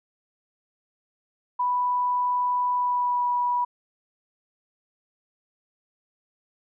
sine tone with pitch glide, 987.8 to 976.5 Hz, B5 to B5, 0 to -20 cents, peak -21 dBFS, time 1.59-3.65 s, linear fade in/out 10 ms, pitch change -20 cents, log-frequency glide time 2.74-3.27 s, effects none

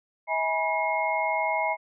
sine tone cluster, 642 / 830 / 970 / 2150 Hz, E5 / G#5 / B5 / C7, -46 / -1 / -31 / +47 cents, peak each -29 dBFS, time 0.27-1.77 s, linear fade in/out 50 ms, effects none

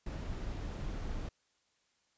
brown noise, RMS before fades -39 dBFS, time 0.06-1.29 s, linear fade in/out 5 ms, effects white hiss -75 dBFS RMS until 2.17 s + resampled to 16000 Hz

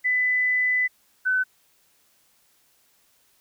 sine tone pair in turn, 2000 / 1511.8 Hz, B6 / F#6, +21 / +37 cents, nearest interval perfect fourth, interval 484 cents, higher first, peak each -19 dBFS, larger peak neither, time 0.04-0.88 / 1.25-1.44 s, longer first, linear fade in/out 20 ms, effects white hiss -63 dBFS RMS until 3.4 s

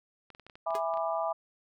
clicks, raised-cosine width 0.3 ms, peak -34 dBFS, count 10, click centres 0.303 / 0.349 / 0.397 / 0.466 / 0.498 / 0.555 / 0.706 / 0.745 / 0.939 / 0.973 s
sine chord, E dominant seventh, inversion none, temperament just, 659.3 / 824.1 / 988.9 / 1186.7 Hz, E5 / G#5 / B5 / D6, 0 / -14 / +2 / +18 cents, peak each -31 / -35 / -36 / -36 dBFS, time 0.66-1.33 s, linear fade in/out 10 ms
sawtooth tone with exponential decay, 415.3 Hz, G#4, in tune, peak -28 dBFS, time 0.75-0.83 s, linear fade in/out 1 ms, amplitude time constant 16 ms
effects none

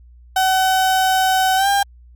35% pulse tone with pitch glide, 756 to 799.6 Hz, F#5 to G5, +37 to +34 cents, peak -12 dBFS, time 0.36-1.83 s, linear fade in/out 5 ms, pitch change +97 cents, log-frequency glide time 1.56-1.68 s, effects added 60 Hz sine -42 dBFS peak until 2.15 s + Opus 48 kbps

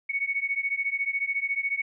sine beating tone pair, 2217 / 2231 Hz, C#7 / C#7, 0 / +11 cents, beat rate 14 Hz, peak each -28 / -29 dBFS, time 0.09-1.82 s, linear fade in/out 10 ms, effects none

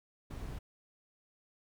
brown noise, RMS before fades -42 dBFS, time 0.3-0.59 s, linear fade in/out 10 ms, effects none

